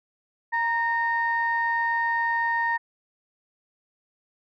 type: tone pair together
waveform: sine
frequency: 933.3 / 1841 Hz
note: A#5 / A#6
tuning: +2 / -22 cents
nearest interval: octave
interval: 1176 cents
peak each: -24 dBFS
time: 0.52-2.78 s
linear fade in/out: 20 ms
effects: tanh soft clip ceiling -14 dBFS